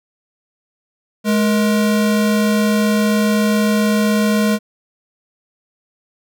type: tone pair together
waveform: square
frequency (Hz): 210.7 / 473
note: G#3 / A#4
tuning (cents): +25 / +25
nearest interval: octave + major second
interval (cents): 1400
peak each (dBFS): -14 / -23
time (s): 1.24-4.59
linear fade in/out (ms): 50
effects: none